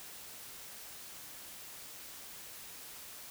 silence, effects white hiss -49 dBFS RMS until 3.3 s

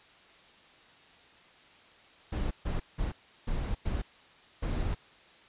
brown noise bursts at uneven times, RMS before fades -31 dBFS, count 6, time 2.32-2.51 / 2.65-2.8 / 2.98-3.12 / 3.47-3.75 / 3.85-4.02 / 4.62-4.95 s, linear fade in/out 10 ms, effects white hiss -57 dBFS RMS until 5.48 s + resampled to 8000 Hz

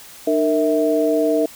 sine tone cluster, 302.9 / 461.4 / 649 Hz, D#4 / A#4 / E5, -46 / -18 / -27 cents, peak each -19 dBFS, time 0.27-1.46 s, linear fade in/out 5 ms, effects white hiss -41 dBFS RMS until 1.55 s

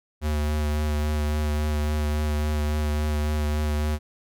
square tone with vibrato, 75.3 Hz, D2, 44 cents sharp, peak -23 dBFS, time 0.21-3.99 s, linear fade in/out 50 ms, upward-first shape sine, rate 3.6 Hz, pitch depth 17 cents each way, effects none

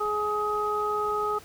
harmonic tone, 420 Hz, G#4, 19 cents sharp, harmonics 1 / 2 / 3, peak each -29 / -33 / -27 dBFS, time 0-1.39 s, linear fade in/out 10 ms, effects pink hiss -49 dBFS RMS until 1.44 s

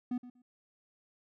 triangle tone with echo, 246.9 Hz, B3, in tune, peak -29 dBFS, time 0.11-0.18 s, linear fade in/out 5 ms, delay 120 ms, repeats 2, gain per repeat -15 dB, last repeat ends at 0.42 s, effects none

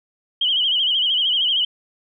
sine tone with vibrato, 3079 Hz, G7, 32 cents flat, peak -16 dBFS, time 0.41-1.65 s, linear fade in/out 5 ms, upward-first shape sine, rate 13 Hz, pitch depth 96 cents each way, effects none

